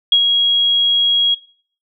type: tone with ADSR envelope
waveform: sine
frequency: 3300 Hz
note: G#7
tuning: 12 cents flat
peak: -6 dBFS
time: 0.12-1.35 s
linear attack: 3 ms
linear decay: 70 ms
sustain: -5 dB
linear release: 13 ms
effects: noise-tail reverb RT60 0.5 s tail -21 dB re dry